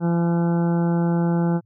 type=harmonic tone with a mistuned harmonic; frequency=170.4 Hz; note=F3; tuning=42 cents flat; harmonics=1 / 2 / 3 / 4 / 5 / 6 / 7 / 8 / 9; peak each=-18 / -26 / -31 / -36 / -32 / -44 / -44 / -41 / -42 dBFS; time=0-1.61 s; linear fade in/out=50 ms; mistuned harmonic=9; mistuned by=-24 cents; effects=added 110 Hz sine -59 dBFS peak until 1.65 s